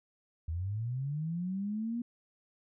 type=linear sweep; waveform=sine; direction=up; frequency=77 to 241.4 Hz; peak=-32 dBFS; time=0.48-2.02 s; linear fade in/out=5 ms; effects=none